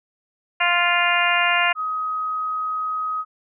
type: harmonic tone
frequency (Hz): 349.2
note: F4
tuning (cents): 0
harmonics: 2 / 3 / 4 / 5 / 6 / 7 / 8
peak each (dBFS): -24 / -24 / -24 / -24 / -24 / -24 / -24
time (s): 0.6-1.73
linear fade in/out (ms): 10
type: tone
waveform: sine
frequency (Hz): 1261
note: D#6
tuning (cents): +23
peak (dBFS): -22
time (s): 1.75-3.25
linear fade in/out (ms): 50
effects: none